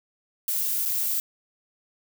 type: noise with dropouts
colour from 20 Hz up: violet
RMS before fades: -26 dBFS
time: 0.48-1.2 s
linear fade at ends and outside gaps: 1 ms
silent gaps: 0.853-0.858 s
effects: none